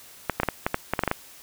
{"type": "clicks", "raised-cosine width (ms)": 0.5, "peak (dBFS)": -7, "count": 11, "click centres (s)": [0.297, 0.4, 0.433, 0.487, 0.665, 0.744, 0.936, 0.992, 1.036, 1.077, 1.114], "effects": ["white hiss -48 dBFS RMS until 1.42 s"]}